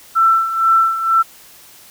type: tone with tremolo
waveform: sine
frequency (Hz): 1337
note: E6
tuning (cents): +24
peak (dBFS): -8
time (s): 0.15-1.23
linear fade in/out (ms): 20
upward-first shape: sine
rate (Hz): 2.1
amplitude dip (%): 70
effects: white hiss -43 dBFS RMS until 1.9 s

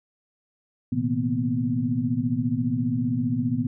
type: tone cluster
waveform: sine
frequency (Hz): 114.8 / 129 / 160.9 / 234.5 / 249.4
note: A#2 / C3 / E3 / A#3 / B3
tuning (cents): -26 / -24 / -42 / +11 / +17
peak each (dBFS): -29 / -30 / -33 / -29 / -25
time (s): 0.92-3.67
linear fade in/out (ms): 5
effects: none

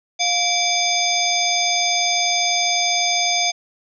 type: harmonic tone with a mistuned harmonic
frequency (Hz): 706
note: F5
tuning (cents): +19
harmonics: 1 / 3 / 5 / 7 / 9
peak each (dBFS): -23 / -23 / -23 / -23 / -23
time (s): 0.19-3.52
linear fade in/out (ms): 20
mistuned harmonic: 3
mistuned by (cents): +150
effects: none

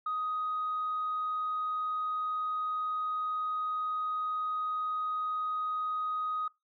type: tone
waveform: sine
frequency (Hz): 1251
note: D#6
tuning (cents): +9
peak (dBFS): -29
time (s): 0.06-6.48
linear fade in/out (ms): 5
effects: noise-tail reverb RT60 0.2 s tail -23 dB re dry + tanh soft clip ceiling -26 dBFS

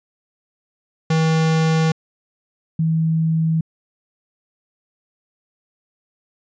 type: tone pair in turn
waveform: square / sine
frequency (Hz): 160.2 / 161.31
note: E3 / E3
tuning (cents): -49 / -37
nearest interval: unison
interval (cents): 12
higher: second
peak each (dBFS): -15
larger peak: neither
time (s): 1.1-1.92 / 2.79-3.61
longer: neither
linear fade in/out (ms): 5
effects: resampled to 16000 Hz

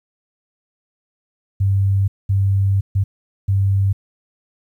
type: tone bursts at uneven times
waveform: sine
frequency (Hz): 98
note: G2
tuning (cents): 0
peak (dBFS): -13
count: 4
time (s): 1.6-2.08 / 2.29-2.81 / 2.95-3.04 / 3.48-3.93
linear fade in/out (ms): 10
effects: 9-bit

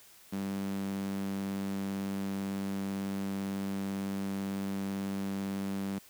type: tone with high-pass filter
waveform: sawtooth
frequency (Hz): 98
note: G2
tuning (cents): 0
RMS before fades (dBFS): -35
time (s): 0.32-5.99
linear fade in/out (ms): 10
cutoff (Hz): 200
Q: 3.4
effects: white hiss -57 dBFS RMS until 6.09 s

